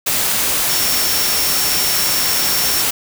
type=tone in noise; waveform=sine; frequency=5470 Hz; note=F8; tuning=37 cents flat; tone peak=-21 dBFS; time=0.69-2.82 s; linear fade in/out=10 ms; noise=white; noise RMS=-17 dBFS; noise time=0.06-2.91 s; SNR=-7 dB; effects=none